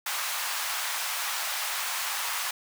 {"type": "high-pass noise", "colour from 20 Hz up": "pink", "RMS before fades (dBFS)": -31, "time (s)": [0.06, 2.51], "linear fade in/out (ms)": 5, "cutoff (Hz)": 870, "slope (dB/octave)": 24, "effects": []}